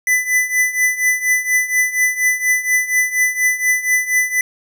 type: tone with tremolo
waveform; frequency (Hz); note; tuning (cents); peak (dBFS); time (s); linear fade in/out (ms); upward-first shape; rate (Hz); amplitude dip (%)
square; 2000; B6; +21; -11; 0.07-4.41; 2; triangle; 4.2; 85
effects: none